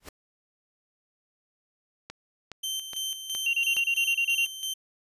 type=noise with exponential growth; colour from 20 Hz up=pink; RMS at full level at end=-36 dBFS; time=0-0.09 s; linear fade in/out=5 ms; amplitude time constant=18 ms
type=click train; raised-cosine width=0.2 ms; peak=-21 dBFS; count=5; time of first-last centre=2.1-3.767 s; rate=2.4 Hz
type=tone with tremolo; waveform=sawtooth; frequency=3111 Hz; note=G7; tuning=14 cents flat; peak=-26 dBFS; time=2.63-4.74 s; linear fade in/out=10 ms; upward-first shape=square; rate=3 Hz; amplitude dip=60%
type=tone bursts; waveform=sine; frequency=2768 Hz; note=F7; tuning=16 cents flat; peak=-22 dBFS; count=10; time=3.46-4.452 s; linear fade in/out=5 ms; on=74 ms; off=28 ms
effects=resampled to 32000 Hz